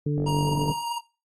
harmonic tone, 146.83 Hz, D3, in tune, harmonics 1 / 2 / 3, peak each -23 / -29 / -31 dBFS, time 0.06-0.72 s, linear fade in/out 5 ms
click train, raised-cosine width 2 ms, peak -19 dBFS, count 26, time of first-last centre 0.18-0.7 s, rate 48.1 Hz
square tone with vibrato, 940 Hz, A#5, 14 cents sharp, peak -28 dBFS, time 0.26-0.99 s, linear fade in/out 10 ms, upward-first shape triangle, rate 9.3 Hz, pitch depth 10 cents each way
effects noise-tail reverb RT60 0.3 s tail -18 dB re dry + AAC 32 kbps

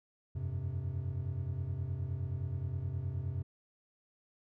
triangle chord, F suspended second, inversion none, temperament equal with one note detuned, 87.31 / 96.87 / 130.81 Hz, F2 / G2 / C3, 0 / -20 / 0 cents, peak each -37 / -37 / -36 dBFS, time 0.35-3.43 s, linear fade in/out 10 ms, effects none

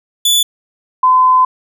sawtooth / sine tone pair in turn, 3465 / 1020.7 Hz, A7 / C6, -27 / -43 cents, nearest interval octave + major sixth, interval 2116 cents, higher first, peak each -6 dBFS, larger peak neither, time 0.25-0.43 / 1.03-1.45 s, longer second, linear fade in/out 5 ms, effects none

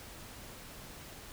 silence, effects pink hiss -49 dBFS RMS until 1.32 s

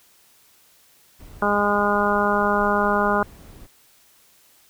brown noise, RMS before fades -41 dBFS, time 1.19-3.67 s, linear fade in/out 20 ms
harmonic tone, 205 Hz, G#3, 22 cents flat, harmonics 1 / 2 / 3 / 4 / 5 / 6 / 7, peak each -25 / -25 / -25 / -25 / -25 / -25 / -25 dBFS, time 1.42-3.23 s, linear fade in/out 2 ms
effects white hiss -56 dBFS RMS until 4.69 s

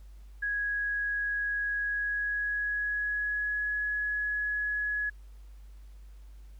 sine tone with pitch glide, 1661.2 to 1686.3 Hz, G#6 to G#6, 0 to +26 cents, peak -28 dBFS, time 0.42-5.1 s, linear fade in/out 10 ms, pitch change +26 cents, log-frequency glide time 1.8-3.77 s, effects added 50 Hz sine -46 dBFS peak until 6.59 s + pink hiss -67 dBFS RMS until 6.59 s

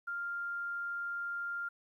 sine tone, 1396.9 Hz, F6, in tune, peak -35 dBFS, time 0.07-1.69 s, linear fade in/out 10 ms, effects 12-bit

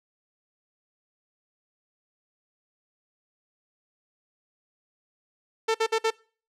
sawtooth tone bursts, 446.9 Hz, A4, 27 cents sharp, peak -17 dBFS, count 4, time 5.68-6.106 s, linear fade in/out 10 ms, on 66 ms, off 54 ms, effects noise-tail reverb RT60 0.4 s tail -23 dB re dry + low-pass 7000 Hz 12 dB/octave

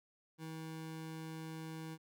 25% pulse tone, 160 Hz, D#3, 49 cents sharp, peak -40 dBFS, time 0.38-1.98 s, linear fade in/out 50 ms, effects none

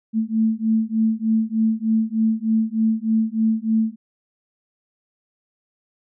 sine beating tone pair, 220 / 223.3 Hz, A3 / A3, 0 / +26 cents, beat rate 3.3 Hz, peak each -20 dBFS, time 0.13-3.96 s, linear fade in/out 50 ms, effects none

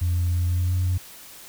sine tone with pitch glide, 87.31 to 90.76 Hz, F2 to F#2, 0 to -33 cents, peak -18 dBFS, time 0.01-0.98 s, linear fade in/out 10 ms, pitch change +67 cents, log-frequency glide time 0.4-0.86 s, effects tanh soft clip ceiling -17 dBFS + white hiss -44 dBFS RMS until 1.48 s

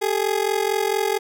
30% pulse ring-modulated tone, 415.3 Hz, G#4, in tune, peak -14 dBFS, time 0.01-1.19 s, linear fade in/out 20 ms, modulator 22.2 Hz, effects none

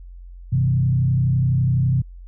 sine tone with frequency modulation, 128.3 Hz, C3, 34 cents flat, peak -15 dBFS, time 0.52-2.02 s, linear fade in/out 10 ms, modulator 32 Hz, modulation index 0.84, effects added 44 Hz sine -36 dBFS peak until 2.27 s

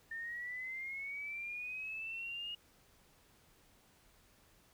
sine linear sweep, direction up, 1800 to 2871 Hz, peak -40 dBFS, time 0.11-2.55 s, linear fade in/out 5 ms, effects pink hiss -67 dBFS RMS until 4.73 s

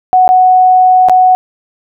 sine tone with dropouts, 740 Hz, F#5, in tune, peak -3 dBFS, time 0.13-1.35 s, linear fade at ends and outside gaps 0 ms, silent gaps 0.278-0.29 / 1.086-1.096 s, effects none

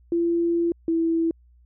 sine tone pair in turn, 339.7 / 329.6 Hz, F4 / E4, -48 / 0 cents, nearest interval minor second, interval 52 cents, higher first, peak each -19 dBFS, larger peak neither, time 0.12-0.72 / 0.88-1.31 s, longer first, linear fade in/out 2 ms, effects added 60 Hz sine -52 dBFS peak until 1.65 s

